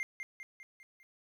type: tone with echo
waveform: triangle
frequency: 2103 Hz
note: C7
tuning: 8 cents sharp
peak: -31 dBFS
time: 0-0.03 s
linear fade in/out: 0 ms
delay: 200 ms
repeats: 5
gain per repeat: -5 dB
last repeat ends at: 1.03 s
effects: 12-bit